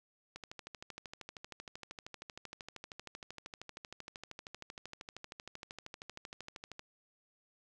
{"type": "click train", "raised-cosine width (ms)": 0.2, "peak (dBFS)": -28, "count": 84, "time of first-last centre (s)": [0.36, 6.794], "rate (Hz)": 12.9, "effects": []}